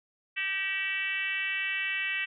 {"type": "tone with frequency modulation", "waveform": "sine", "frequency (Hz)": 2291, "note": "D7", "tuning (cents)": -44, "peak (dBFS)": -28, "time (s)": [0.36, 2.26], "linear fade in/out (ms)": 20, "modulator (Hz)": 367, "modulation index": 1.7, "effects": []}